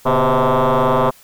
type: tone with frequency modulation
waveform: sine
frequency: 246.9 Hz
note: B3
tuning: in tune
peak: -9 dBFS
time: 0.05-1.11 s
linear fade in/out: 20 ms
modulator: 129 Hz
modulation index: 7.4
effects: tanh soft clip ceiling -11 dBFS + white hiss -47 dBFS RMS until 1.23 s